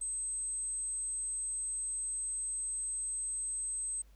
sine tone, 8240 Hz, C9, 28 cents flat, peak -34 dBFS, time 0.01-4.02 s, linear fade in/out 5 ms, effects added 50 Hz sine -56 dBFS peak until 4.15 s + pink hiss -70 dBFS RMS until 4.15 s

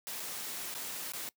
white noise with dropouts, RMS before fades -40 dBFS, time 0.07-1.29 s, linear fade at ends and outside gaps 0 ms, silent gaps 0.198-0.202 / 0.741-0.749 / 1.12-1.135 s, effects noise-tail reverb RT60 0.1 s tail -22 dB re dry + high-pass 150 Hz 12 dB/octave

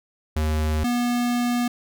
square tone pair in turn, 77.4 / 242.2 Hz, D#2 / B3, -9 / -34 cents, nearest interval octave + minor sixth, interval 1975 cents, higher second, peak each -21 dBFS, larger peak neither, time 0.36-0.84 / 0.84-1.68 s, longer second, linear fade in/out 5 ms, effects none

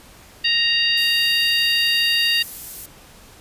harmonic tone, 932.3 Hz, A#5, in tune, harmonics 2 / 3 / 4 / 5, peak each -23 / -19 / -23 / -22 dBFS, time 0.44-2.43 s, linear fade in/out 10 ms
violet noise, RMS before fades -31 dBFS, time 0.97-2.86 s, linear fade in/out 5 ms
effects pink hiss -46 dBFS RMS until 3.4 s + resampled to 32000 Hz

